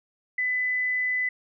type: tone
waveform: sine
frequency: 2003 Hz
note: B6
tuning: 24 cents sharp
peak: -23 dBFS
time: 0.38-1.29 s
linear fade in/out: 5 ms
effects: none